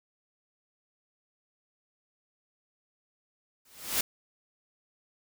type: noise with exponential growth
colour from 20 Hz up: white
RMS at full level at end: -24 dBFS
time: 3.65-4.01 s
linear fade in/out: 5 ms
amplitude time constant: 78 ms
effects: none